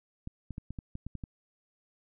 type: clicks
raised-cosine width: 5 ms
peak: -26 dBFS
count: 9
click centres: 0.274 / 0.507 / 0.581 / 0.706 / 0.788 / 0.954 / 1.066 / 1.153 / 1.238 s
effects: none